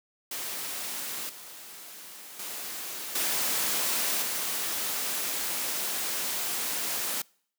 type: noise with level steps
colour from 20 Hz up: white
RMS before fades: -35 / -45 / -37 / -28 / -31 dBFS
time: 0.31-7.22 s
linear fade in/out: 5 ms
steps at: 1.29 / 2.39 / 3.15 / 4.22 s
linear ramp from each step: 5 ms
effects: noise-tail reverb RT60 0.6 s tail -26 dB re dry + high-pass 200 Hz 12 dB/octave